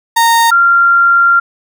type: tone pair in turn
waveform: 35% pulse / sine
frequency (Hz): 924 / 1384.4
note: A#5 / F6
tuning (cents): -16 / -16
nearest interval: perfect fifth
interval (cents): 700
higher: second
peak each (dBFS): -5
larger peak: neither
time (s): 0.16-0.51 / 0.51-1.4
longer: second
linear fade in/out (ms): 10
effects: none